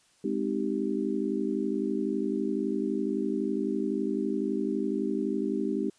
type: chord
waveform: sine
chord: Ab major seventh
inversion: none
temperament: just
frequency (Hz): 207.7 / 259.6 / 311.5 / 389.3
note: Ab3 / C4 / Eb4 / G4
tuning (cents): 0 / -13 / +2 / -12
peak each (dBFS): -32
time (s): 0.24-5.9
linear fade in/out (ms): 5
effects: white hiss -64 dBFS RMS until 5.98 s + resampled to 22050 Hz